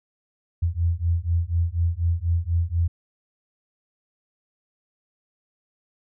sine beating tone pair, 83 / 87.1 Hz, E2 / F2, +12 / -4 cents, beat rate 4.1 Hz, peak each -23 dBFS, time 0.62-2.88 s, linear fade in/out 10 ms, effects none

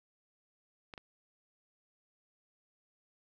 clicks, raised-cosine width 0.3 ms, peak -29 dBFS, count 2, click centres 0.938 / 0.978 s, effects none

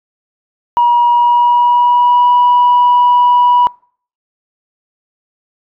sine tone with pitch glide, 958 to 977 Hz, A#5 to B5, +47 to -19 cents, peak -5 dBFS, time 0.77-3.67 s, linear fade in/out 0 ms, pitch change +34 cents, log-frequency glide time 1.11-2.3 s, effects noise-tail reverb RT60 0.5 s tail -25 dB re dry + tanh soft clip ceiling -3 dBFS

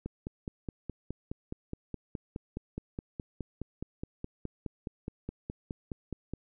click train, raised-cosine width 3 ms, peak -23 dBFS, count 31, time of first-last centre 0.06-6.336 s, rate 4.78 Hz, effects none

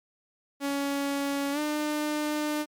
sawtooth tone with pitch glide, 280.5 to 300.6 Hz, C#4 to D4, +21 to +40 cents, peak -23 dBFS, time 0.6-2.66 s, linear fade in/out 50 ms, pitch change +119 cents, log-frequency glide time 1.52-1.59 s, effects MP3 96 kbps

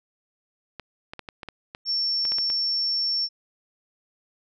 clicks, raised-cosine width 0.3 ms, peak -20 dBFS, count 11, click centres 0.797 / 1.135 / 1.193 / 1.288 / 1.432 / 1.487 / 1.749 / 2.252 / 2.32 / 2.385 / 2.501 s
sine tone, 5440 Hz, F8, 46 cents flat, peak -22 dBFS, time 1.85-3.29 s, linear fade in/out 50 ms
effects none

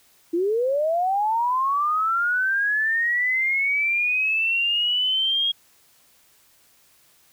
sine linear sweep, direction up, 325 to 3283 Hz, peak -19 dBFS, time 0.33-5.52 s, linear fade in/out 10 ms, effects white hiss -58 dBFS RMS until 7.32 s

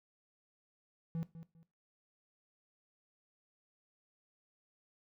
triangle tone with echo, 164.81 Hz, E3, in tune, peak -33 dBFS, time 1.15-1.23 s, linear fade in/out 0 ms, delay 200 ms, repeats 2, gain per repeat -12 dB, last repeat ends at 1.63 s, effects noise-tail reverb RT60 0.3 s tail -17 dB re dry

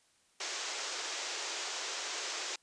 white band-pass noise, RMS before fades -39 dBFS, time 0.4-2.56 s, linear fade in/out 5 ms, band 340 to 7200 Hz, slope 48 dB/octave, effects white hiss -69 dBFS RMS until 2.62 s + resampled to 22050 Hz

